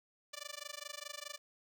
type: tone with amplitude modulation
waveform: 5% pulse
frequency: 587.3 Hz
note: D5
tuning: in tune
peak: -29 dBFS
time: 0.33-1.38 s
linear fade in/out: 10 ms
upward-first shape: sine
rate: 24.8 Hz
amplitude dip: 100%
effects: none